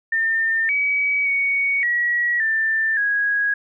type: tone with pitch steps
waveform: sine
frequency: 1806 / 2273 / 2234 / 1918 / 1780 / 1654 Hz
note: A6 / C#7 / C#7 / A#6 / A6 / G#6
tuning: +45 / +43 / +13 / +49 / +20 / -8 cents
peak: -17 dBFS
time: 0.12-3.54 s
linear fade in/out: 5 ms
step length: 570 ms
effects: none